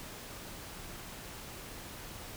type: silence
effects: pink hiss -46 dBFS RMS until 2.36 s